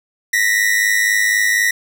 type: tone pair together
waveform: 45% pulse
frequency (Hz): 1864.7 / 1968.7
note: A#6 / B6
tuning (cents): 0 / -6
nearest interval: minor second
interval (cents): 94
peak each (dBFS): -16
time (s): 0.33-1.71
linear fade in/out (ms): 5
effects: none